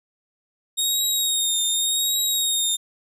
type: tone with vibrato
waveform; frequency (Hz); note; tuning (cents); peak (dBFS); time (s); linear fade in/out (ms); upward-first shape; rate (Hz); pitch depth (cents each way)
20% pulse; 3729; A#7; 0; -14; 0.77-2.77; 20; triangle; 0.87; 50
effects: none